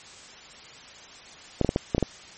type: clicks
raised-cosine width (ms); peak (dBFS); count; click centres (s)
2; -8; 7; 1.613 / 1.647 / 1.691 / 1.761 / 1.948 / 1.981 / 2.027
effects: white hiss -46 dBFS RMS until 2.37 s + MP3 32 kbps